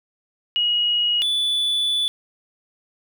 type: tone pair in turn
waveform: sine / triangle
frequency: 2896 / 3467 Hz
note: F#7 / A7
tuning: -38 / -26 cents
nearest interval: minor third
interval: 312 cents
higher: second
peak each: -17 dBFS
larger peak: neither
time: 0.56-1.22 / 1.22-2.08 s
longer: second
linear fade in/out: 0 ms
effects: none